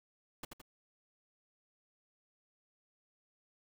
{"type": "noise with echo", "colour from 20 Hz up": "pink", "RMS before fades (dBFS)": -42, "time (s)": [0.43, 0.45], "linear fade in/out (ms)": 5, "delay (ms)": 83, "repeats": 2, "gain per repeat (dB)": -5, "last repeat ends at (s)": 0.616, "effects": []}